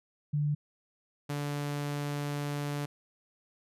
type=tone pair in turn; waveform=sine / sawtooth; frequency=147.5 / 144.97 Hz; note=D3 / D3; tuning=+8 / -22 cents; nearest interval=unison; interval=30 cents; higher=first; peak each=-26 / -28 dBFS; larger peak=first; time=0.33-0.55 / 1.29-2.86 s; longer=second; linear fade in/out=10 ms; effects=resampled to 32000 Hz